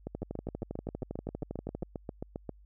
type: two click trains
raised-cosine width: 2 ms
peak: -23 / -23 dBFS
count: 23 / 18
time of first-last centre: 0.07-1.83 / 0.22-2.493 s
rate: 12.5 / 7.48 Hz
effects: added 50 Hz sine -54 dBFS peak until 2.65 s